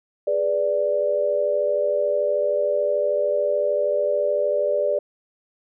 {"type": "chord", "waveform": "sine", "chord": "G# diminished", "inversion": "none", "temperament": "equal", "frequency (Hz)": [415.3, 493.9, 587.3], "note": ["G#4", "B4", "D5"], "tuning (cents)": [0, 0, 0], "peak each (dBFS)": [-26, -26, -20], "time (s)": [0.27, 4.99], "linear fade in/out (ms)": 5, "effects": []}